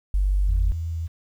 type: tone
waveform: sine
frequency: 48.24 Hz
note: G1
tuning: 27 cents flat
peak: -17 dBFS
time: 0.14-0.72 s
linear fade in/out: 0 ms
type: tone with vibrato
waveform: sine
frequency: 82.41 Hz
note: E2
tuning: in tune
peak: -25 dBFS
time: 0.47-1.08 s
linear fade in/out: 20 ms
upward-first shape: sine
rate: 5.4 Hz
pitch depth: 13 cents each way
effects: tanh soft clip ceiling -11 dBFS + 9-bit